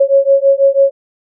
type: beating tone pair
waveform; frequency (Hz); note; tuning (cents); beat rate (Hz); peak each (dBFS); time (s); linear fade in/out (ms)
sine; 547 / 553.1; C#5 / C#5; -23 / -4; 6.1; -10; 0-0.91; 10
effects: none